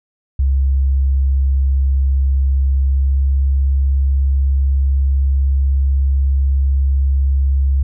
sine tone with pitch glide, 67.5 to 68.05 Hz, C#2 to C#2, -45 to -31 cents, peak -11 dBFS, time 0.39-7.83 s, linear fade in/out 5 ms, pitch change +14 cents, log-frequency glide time 2.87-3.25 s, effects none

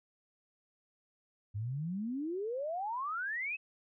sine exponential sweep, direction up, 98 to 2637 Hz, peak -34 dBFS, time 1.54-3.57 s, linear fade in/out 20 ms, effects none

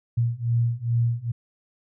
sine beating tone pair, 116.54 / 118.94 Hz, A#2 / A#2, 0 / +35 cents, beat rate 2.4 Hz, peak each -24 / -23 dBFS, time 0.17-1.32 s, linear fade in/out 10 ms, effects none

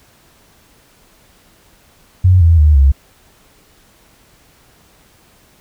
sine tone with pitch steps, 91.8 / 83.21 / 75.43 / 68.38 Hz, F#2 / E2 / D2 / C#2, -13 / +17 / +47 / -23 cents, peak -5 dBFS, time 2.24-2.92 s, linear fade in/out 10 ms, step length 170 ms, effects pink hiss -50 dBFS RMS until 5.6 s

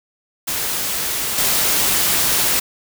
white noise with level steps, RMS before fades -22 / -17 dBFS, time 0.47-2.6 s, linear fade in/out 10 ms, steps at 1.38 s, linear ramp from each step 2 ms, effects none

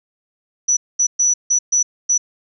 sine tone bursts at uneven times, 5920 Hz, F#8, in tune, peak -12 dBFS, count 6, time 0.68-0.77 / 0.99-1.07 / 1.19-1.34 / 1.5-1.59 / 1.72-1.83 / 2.09-2.18 s, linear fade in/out 10 ms, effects none

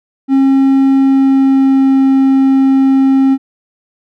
triangle tone with pitch glide, 270 to 268.3 Hz, C#4 to C4, -45 to +44 cents, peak -4 dBFS, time 0.28-3.38 s, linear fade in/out 50 ms, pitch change -11 cents, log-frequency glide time 0.97-2 s, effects none

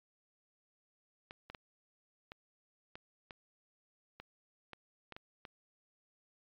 clicks, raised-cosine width 0.3 ms, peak -30 dBFS, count 11, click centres 1.309 / 1.5 / 1.548 / 2.319 / 2.955 / 3.308 / 4.2 / 4.733 / 5.123 / 5.165 / 5.452 s, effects low-pass 5000 Hz 12 dB/octave + MP3 96 kbps

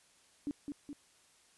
sine tone with echo, 288.7 Hz, D4, 30 cents flat, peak -33 dBFS, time 0.47-0.51 s, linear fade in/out 0 ms, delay 210 ms, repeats 2, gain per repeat -4 dB, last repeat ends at 0.93 s, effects white hiss -66 dBFS RMS until 1.57 s + resampled to 24000 Hz

